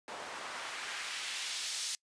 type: noise with band-pass filter sweep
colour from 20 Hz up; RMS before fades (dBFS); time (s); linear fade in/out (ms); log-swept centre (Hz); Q
white; -40; 0.08-1.95; 0; 690 to 5500; 0.95
effects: noise-tail reverb RT60 0.1 s tail -25 dB re dry + resampled to 22050 Hz